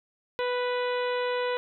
harmonic tone, 493.9 Hz, B4, in tune, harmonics 1 / 2 / 3 / 4 / 5 / 6 / 7 / 8, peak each -27 / -33 / -37 / -39 / -41 / -43 / -44 / -45 dBFS, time 0.39-1.57 s, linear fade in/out 0 ms, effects none

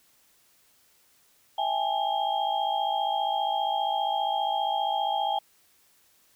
sine tone cluster, 658 / 797 / 852 / 3226 Hz, E5 / G5 / G#5 / G7, -3 / +28 / +44 / +49 cents, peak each -34 / -27 / -29 / -35 dBFS, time 1.58-5.39 s, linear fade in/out 5 ms, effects white hiss -63 dBFS RMS until 6.35 s

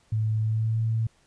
sine tone with pitch glide, 109.2 to 112.27 Hz, A2 to A2, -13 to +35 cents, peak -22 dBFS, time 0.12-1.07 s, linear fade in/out 5 ms, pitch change +48 cents, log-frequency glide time 0.41-0.8 s, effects pink hiss -63 dBFS RMS until 1.26 s + resampled to 22050 Hz

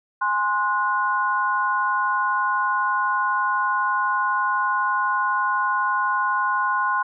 sine tone cluster, 830 / 1048 / 1460 Hz, G#5 / C6 / F#6, -1 / +2 / -24 cents, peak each -28 / -21 / -24 dBFS, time 0.21-7.03 s, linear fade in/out 10 ms, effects none

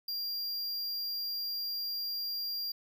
square tone, 4770 Hz, D8, 26 cents sharp, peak -34 dBFS, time 0.08-2.72 s, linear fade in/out 5 ms, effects 12-bit

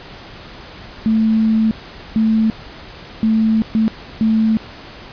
sine tone bursts at uneven times, 220.7 Hz, A3, 5 cents sharp, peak -11 dBFS, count 5, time 1.06-1.71 / 2.16-2.5 / 3.23-3.62 / 3.75-3.88 / 4.21-4.57 s, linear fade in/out 0 ms, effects pink hiss -36 dBFS RMS until 5.12 s + resampled to 11025 Hz

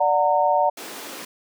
sine chord, D augmented, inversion none, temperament just, 587.3 / 734.2 / 917.7 Hz, D5 / F#5 / A#5, 0 / -14 / -27 cents, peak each -21 / -20 / -20 dBFS, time 0-0.7 s, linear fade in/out 10 ms
pink high-pass noise, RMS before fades -36 dBFS, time 0.77-1.25 s, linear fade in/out 5 ms, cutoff 250 Hz, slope 24 dB/octave
effects none

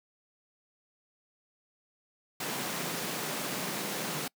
pink high-pass noise, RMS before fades -35 dBFS, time 2.4-4.28 s, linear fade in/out 5 ms, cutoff 140 Hz, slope 48 dB/octave, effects noise-tail reverb RT60 0.1 s tail -26 dB re dry

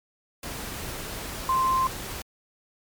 sine tone in noise, 1046.5 Hz, C6, in tune, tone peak -20 dBFS, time 1.49-1.87 s, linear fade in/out 2 ms, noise pink, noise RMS -35 dBFS, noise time 0.43-2.22 s, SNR +12 dB, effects MP3 96 kbps

